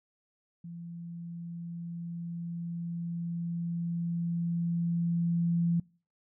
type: tone with level ramp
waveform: sine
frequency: 170.1 Hz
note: F3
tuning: 45 cents flat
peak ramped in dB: -40 to -24 dBFS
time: 0.64-5.8 s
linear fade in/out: 5 ms
effects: noise-tail reverb RT60 0.4 s tail -25 dB re dry